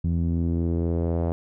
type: tone with low-pass filter sweep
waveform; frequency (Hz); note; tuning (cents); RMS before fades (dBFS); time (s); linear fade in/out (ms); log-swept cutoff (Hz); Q
sawtooth; 84.1; E2; +35; -24; 0.04-1.32; 0; 180 to 660; 1.9
effects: none